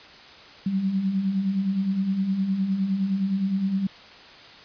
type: beating tone pair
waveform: sine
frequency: 185 / 194.7 Hz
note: F#3 / G3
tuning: 0 / -12 cents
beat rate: 9.7 Hz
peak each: -31 / -22 dBFS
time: 0.66-3.87 s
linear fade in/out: 5 ms
effects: white hiss -46 dBFS RMS until 4.64 s + resampled to 11025 Hz